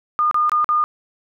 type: tone with dropouts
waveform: sine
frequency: 1217 Hz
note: D#6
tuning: 39 cents flat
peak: -14 dBFS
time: 0.19-0.84 s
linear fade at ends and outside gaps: 0 ms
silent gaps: 0.312-0.344 / 0.495-0.518 / 0.644-0.69 s
effects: none